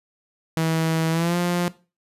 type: tone with pitch glide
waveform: sawtooth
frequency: 161.9 to 175.54 Hz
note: E3 to F3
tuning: -31 to +9 cents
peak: -16 dBFS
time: 0.57-1.68 s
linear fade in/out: 0 ms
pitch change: +140 cents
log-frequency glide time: 1.1-1.37 s
effects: noise-tail reverb RT60 0.3 s tail -17 dB re dry + resampled to 32000 Hz